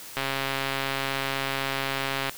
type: click train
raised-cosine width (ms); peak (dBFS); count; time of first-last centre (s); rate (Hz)
0.3; -11; 290; 0.17-2.295; 136
effects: white hiss -42 dBFS RMS until 2.37 s